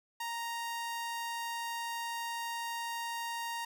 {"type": "tone", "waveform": "sawtooth", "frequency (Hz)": 932, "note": "A#5", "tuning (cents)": -1, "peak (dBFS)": -32, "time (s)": [0.2, 3.65], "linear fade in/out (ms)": 5, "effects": []}